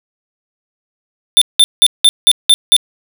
square tone bursts, 3563 Hz, A7, 21 cents sharp, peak -4 dBFS, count 7, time 1.37-2.765 s, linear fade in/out 0 ms, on 45 ms, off 180 ms, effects none

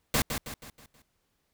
pink noise with echo, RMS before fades -25 dBFS, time 0.14-0.22 s, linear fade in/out 2 ms, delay 160 ms, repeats 5, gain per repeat -7 dB, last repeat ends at 1.02 s, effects pink hiss -75 dBFS RMS until 1.53 s

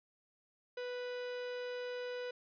45% pulse tone, 493.9 Hz, B4, in tune, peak -39 dBFS, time 0.77-2.31 s, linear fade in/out 5 ms, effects resampled to 11025 Hz

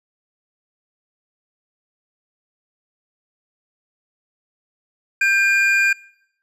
triangle tone pair together, 1579.3 / 2419 Hz, G6 / D#7, +12 / -49 cents, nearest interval perfect fifth, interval 739 cents, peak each -15 dBFS, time 5.21-5.93 s, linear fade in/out 5 ms, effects noise-tail reverb RT60 0.8 s tail -24 dB re dry + resampled to 32000 Hz

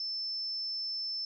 sine tone, 5290 Hz, E8, 5 cents sharp, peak -33 dBFS, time 0-1.25 s, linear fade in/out 2 ms, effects none

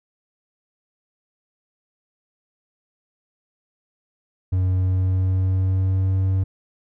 triangle tone with pitch glide, 92.5 to 95.05 Hz, F#2 to F#2, 0 to +47 cents, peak -15 dBFS, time 4.52-6.44 s, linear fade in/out 10 ms, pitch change +47 cents, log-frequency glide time 4.68-6.16 s, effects none

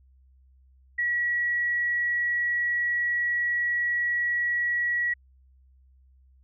sine tone, 1925 Hz, B6, 45 cents flat, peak -23 dBFS, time 0.98-5.14 s, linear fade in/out 10 ms, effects added 65 Hz sine -55 dBFS peak until 6.43 s

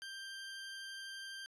20% pulse tone, 1578 Hz, G6, 11 cents sharp, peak -40 dBFS, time 0.02-1.46 s, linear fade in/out 0 ms, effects resampled to 24000 Hz

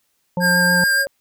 harmonic tone, 178 Hz, F3, 33 cents sharp, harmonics 1 / 3 / 5, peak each -19 / -24 / -26 dBFS, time 0.37-0.84 s, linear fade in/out 2 ms
square tone with vibrato, 1603 Hz, G6, 38 cents sharp, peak -15 dBFS, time 0.4-1.06 s, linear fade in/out 50 ms, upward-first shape sine, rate 7 Hz, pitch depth 13 cents each way
sine tone with exponential growth, 554.4 Hz, C#5, in tune, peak -22 dBFS, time 0.71-1.07 s, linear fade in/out 0 ms, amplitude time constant 77 ms
effects white hiss -67 dBFS RMS until 1.2 s

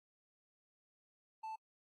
triangle tone, 880 Hz, A5, in tune, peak -40 dBFS, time 1.43-1.56 s, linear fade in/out 10 ms, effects AAC 32 kbps

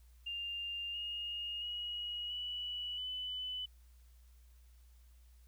sine tone with pitch steps, 2800 / 2849 / 2899 / 2949 / 3001 Hz, F7 / F7 / F#7 / F#7 / F#7, +4 / +34 / -36 / -6 / +24 cents, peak -38 dBFS, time 0.26-3.66 s, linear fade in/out 10 ms, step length 680 ms, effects added 60 Hz sine -58 dBFS peak until 5.47 s + white hiss -73 dBFS RMS until 5.47 s

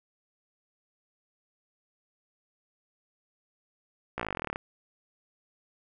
slowing click train, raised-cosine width 0.5 ms, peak -17 dBFS, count 18, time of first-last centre 4.18-4.559 s, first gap 16 ms, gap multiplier 1.04, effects none

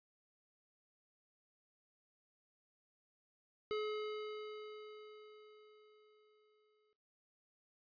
square tone with exponential decay, 425.8 Hz, G#4, 43 cents sharp, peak -36 dBFS, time 3.71-6.93 s, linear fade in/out 0 ms, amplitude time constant 700 ms, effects noise-tail reverb RT60 0.9 s tail -20 dB re dry + resampled to 11025 Hz

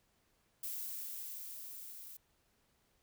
violet noise with level ramp, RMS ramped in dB -41 to -51 dBFS, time 0.63-2.17 s, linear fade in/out 5 ms, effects pink hiss -75 dBFS RMS until 3.02 s

